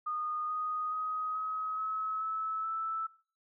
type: tone with pitch steps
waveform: sine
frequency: 1229 / 1243.3 / 1257.7 / 1272.3 / 1287.1 / 1302.1 / 1317.2 Hz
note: D#6 / D#6 / D#6 / D#6 / E6 / E6 / E6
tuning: -22 / -2 / +18 / +38 / -42 / -22 / -2 cents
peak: -32 dBFS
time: 0.06-3.07 s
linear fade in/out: 10 ms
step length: 430 ms
effects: noise-tail reverb RT60 0.4 s tail -20 dB re dry